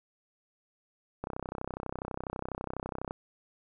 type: click train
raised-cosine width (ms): 1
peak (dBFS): -21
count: 61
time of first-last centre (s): 1.24-3.109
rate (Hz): 32.1
effects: none